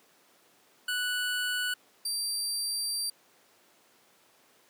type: tone pair in turn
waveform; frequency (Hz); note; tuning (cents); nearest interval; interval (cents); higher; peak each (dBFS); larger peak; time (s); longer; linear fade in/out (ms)
25% pulse; 1480 / 4699; F#6 / D8; 0 / 0; octave + minor sixth; 2000; second; -25; neither; 0.88-1.74 / 2.05-3.1; second; 5
effects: pink hiss -62 dBFS RMS until 4.69 s + high-pass 300 Hz 12 dB/octave